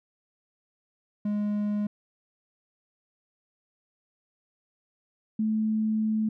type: tone pair in turn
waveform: triangle / sine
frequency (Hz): 207.7 / 217.5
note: G#3 / A3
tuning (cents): 0 / -20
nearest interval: minor second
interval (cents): 80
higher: second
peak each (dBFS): -23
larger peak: neither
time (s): 1.25-1.87 / 5.39-6.29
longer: second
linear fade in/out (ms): 5
effects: none